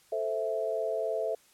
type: chord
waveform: sine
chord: A minor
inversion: none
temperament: equal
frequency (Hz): 440 / 523.3 / 659.3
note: A4 / C5 / E5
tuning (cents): 0 / 0 / 0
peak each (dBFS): -33 / -35 / -31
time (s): 0.12-1.35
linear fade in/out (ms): 5
effects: white hiss -62 dBFS RMS until 1.53 s + low-pass 12000 Hz 12 dB/octave